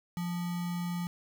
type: tone with sample-and-hold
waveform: sine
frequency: 174.61 Hz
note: F3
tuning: in tune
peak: -31 dBFS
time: 0.17-1.07 s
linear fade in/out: 0 ms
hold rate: 1050 Hz
effects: none